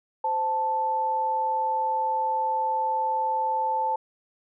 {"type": "tone pair together", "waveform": "sine", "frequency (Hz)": [519.5, 880], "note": ["C5", "A5"], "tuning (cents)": [-12, 0], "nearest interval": "major sixth", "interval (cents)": 912, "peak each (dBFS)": [-32, -23], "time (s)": [0.24, 3.96], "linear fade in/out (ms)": 5, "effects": []}